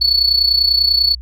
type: tone with amplitude modulation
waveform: sine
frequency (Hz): 4435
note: C#8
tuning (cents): 0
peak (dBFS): -6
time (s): 0.01-1.15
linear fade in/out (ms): 10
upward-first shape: sine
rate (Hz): 30.1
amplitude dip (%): 80
effects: tanh soft clip ceiling -6 dBFS + added 61 Hz sine -29 dBFS peak until 1.21 s